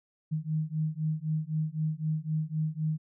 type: beating tone pair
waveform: sine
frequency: 154.1 / 158 Hz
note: D#3 / D#3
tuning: -16 / +27 cents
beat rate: 3.9 Hz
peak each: -31 dBFS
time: 0.31-2.98 s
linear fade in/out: 20 ms
effects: none